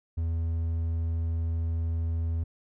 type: tone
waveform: triangle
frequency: 82.41 Hz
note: E2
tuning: in tune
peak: -24 dBFS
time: 0.17-2.44 s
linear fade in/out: 10 ms
effects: none